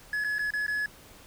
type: tone with dropouts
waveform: triangle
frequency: 1698 Hz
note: G#6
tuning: 38 cents sharp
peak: -25 dBFS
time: 0.13-0.86 s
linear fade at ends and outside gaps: 2 ms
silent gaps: 0.24-0.245 / 0.384-0.392 / 0.506-0.536 / 0.665-0.68 s
effects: pink hiss -52 dBFS RMS until 1.26 s